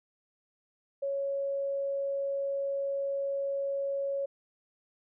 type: tone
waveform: sine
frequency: 554.4 Hz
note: C#5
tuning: in tune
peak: -29 dBFS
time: 1.02-4.26 s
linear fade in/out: 10 ms
effects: none